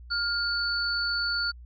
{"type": "tone pair together", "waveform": "sine", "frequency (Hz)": [1410, 4476], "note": ["F6", "C#8"], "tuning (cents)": [16, 16], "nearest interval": "octave + minor sixth", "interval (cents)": 2000, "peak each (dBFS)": -28, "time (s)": [0.1, 1.52], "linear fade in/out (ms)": 20, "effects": ["added 60 Hz sine -43 dBFS peak until 1.65 s"]}